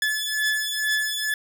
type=beating tone pair; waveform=sawtooth; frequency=1723 / 1725.2 Hz; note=A6 / A6; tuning=-37 / -35 cents; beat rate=2.2 Hz; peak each=-22 dBFS; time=0.02-1.34 s; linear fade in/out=2 ms; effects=none